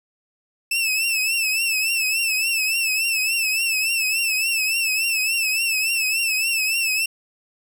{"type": "tone with vibrato", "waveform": "sawtooth", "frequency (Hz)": 2637, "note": "E7", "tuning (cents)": 0, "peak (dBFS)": -16, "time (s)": [0.71, 7.06], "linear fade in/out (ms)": 5, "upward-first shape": "triangle", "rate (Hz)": 3.5, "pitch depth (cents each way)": 92, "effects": []}